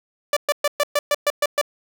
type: tone bursts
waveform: sawtooth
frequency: 584 Hz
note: D5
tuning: 10 cents flat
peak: -12 dBFS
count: 9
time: 0.33-1.614 s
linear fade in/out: 2 ms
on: 36 ms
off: 120 ms
effects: none